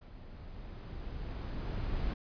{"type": "noise with level ramp", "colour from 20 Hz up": "brown", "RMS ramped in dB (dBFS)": [-50, -33], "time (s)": [0.01, 2.14], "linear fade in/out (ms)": 10, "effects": ["resampled to 11025 Hz"]}